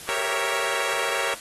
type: chord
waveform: 10% pulse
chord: G diminished seventh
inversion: none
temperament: equal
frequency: 392 / 466.2 / 554.4 / 659.3 Hz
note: G4 / Bb4 / Db5 / Fb5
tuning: 0 / 0 / 0 / 0 cents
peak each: -25 / -22 / -21 / -24 dBFS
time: 0.09-1.34 s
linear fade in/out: 0 ms
effects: white hiss -40 dBFS RMS until 1.4 s + AAC 32 kbps